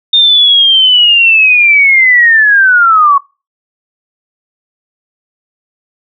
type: linear sweep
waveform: sine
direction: down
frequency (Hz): 3658 to 1100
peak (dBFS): -3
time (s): 0.13-3.18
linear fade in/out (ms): 5
effects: noise-tail reverb RT60 0.3 s tail -23 dB re dry